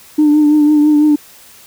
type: tone with vibrato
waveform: sine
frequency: 299.5 Hz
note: D4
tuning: 34 cents sharp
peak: -5 dBFS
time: 0.18-1.16 s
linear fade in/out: 10 ms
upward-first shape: triangle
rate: 6 Hz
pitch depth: 38 cents each way
effects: tanh soft clip ceiling -3 dBFS + white hiss -41 dBFS RMS until 1.66 s